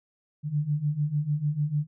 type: beating tone pair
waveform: sine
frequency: 144.4 / 151.1 Hz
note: D3 / D3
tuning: -29 / +50 cents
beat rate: 6.7 Hz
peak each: -29 / -26 dBFS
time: 0.43-1.87 s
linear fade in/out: 50 ms
effects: none